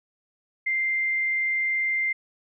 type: tone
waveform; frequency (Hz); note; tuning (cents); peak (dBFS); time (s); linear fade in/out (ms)
sine; 2093; C7; 0; -22; 0.66-2.13; 10
effects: none